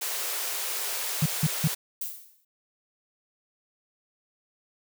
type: high-pass noise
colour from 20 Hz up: white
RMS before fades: -31 dBFS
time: 0.01-1.75 s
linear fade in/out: 10 ms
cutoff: 370 Hz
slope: 96 dB/octave
type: tone bursts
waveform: sine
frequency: 155.56 Hz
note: D#3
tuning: in tune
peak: -19 dBFS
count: 3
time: 1.22-1.677 s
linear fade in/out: 5 ms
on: 39 ms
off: 170 ms
type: noise with exponential decay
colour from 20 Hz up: violet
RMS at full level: -30 dBFS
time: 2.01-2.45 s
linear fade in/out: 5 ms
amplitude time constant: 95 ms
effects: none